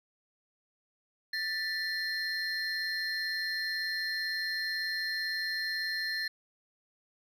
triangle tone cluster, 1771 / 1949 / 4188 Hz, A6 / B6 / C8, +11 / -23 / +1 cents, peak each -32 / -40 / -34 dBFS, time 1.33-6.28 s, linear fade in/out 5 ms, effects none

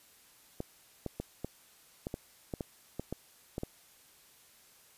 clicks, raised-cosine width 2 ms, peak -22 dBFS, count 12, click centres 0.604 / 1.063 / 1.2 / 1.446 / 2.069 / 2.141 / 2.538 / 2.608 / 2.996 / 3.126 / 3.581 / 3.634 s, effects white hiss -61 dBFS RMS until 4.97 s + resampled to 32000 Hz

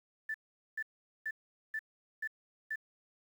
sine tone bursts, 1760 Hz, A6, in tune, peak -34 dBFS, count 6, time 0.29-2.758 s, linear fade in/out 5 ms, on 53 ms, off 430 ms, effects 10-bit

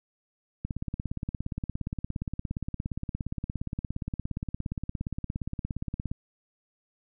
click train, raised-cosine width 5 ms, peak -19 dBFS, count 95, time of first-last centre 0.65-6.115 s, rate 17.2 Hz, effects none

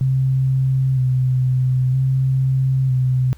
sine tone with vibrato, 130.3 Hz, C3, 7 cents flat, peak -14 dBFS, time 0.01-3.33 s, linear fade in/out 0 ms, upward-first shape square, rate 0.52 Hz, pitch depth 25 cents each way, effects added 68 Hz sine -40 dBFS peak until 3.37 s + pink hiss -53 dBFS RMS until 3.37 s

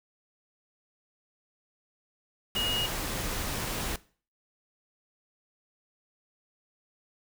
sine tone in noise, 2875 Hz, F7, 50 cents sharp, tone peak -27 dBFS, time 2.56-2.86 s, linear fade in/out 2 ms, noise pink, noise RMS -33 dBFS, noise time 2.55-3.96 s, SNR +3 dB, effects noise-tail reverb RT60 0.4 s tail -19 dB re dry

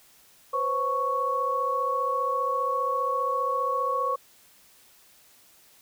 sine tone cluster, 502 / 537 / 1110 Hz, B4 / C5 / C#6, +28 / +45 / +2 cents, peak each -31 / -32 / -25 dBFS, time 0.53-4.16 s, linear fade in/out 10 ms, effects white hiss -57 dBFS RMS until 5.81 s

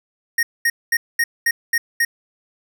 square tone bursts, 1863 Hz, A#6, 2 cents flat, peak -15 dBFS, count 7, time 0.38-2.05 s, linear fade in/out 5 ms, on 50 ms, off 220 ms, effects none

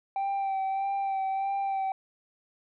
sine tone with vibrato, 780 Hz, G5, 9 cents flat, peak -24 dBFS, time 0.16-1.92 s, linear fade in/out 2 ms, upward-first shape sine, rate 1.6 Hz, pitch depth 24 cents each way, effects tanh soft clip ceiling -26 dBFS

